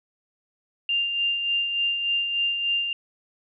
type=tone with tremolo; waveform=sine; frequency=2794 Hz; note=F7; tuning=in tune; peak=-20 dBFS; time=0.89-2.93 s; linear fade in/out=2 ms; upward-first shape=sine; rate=3.4 Hz; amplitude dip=45%; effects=none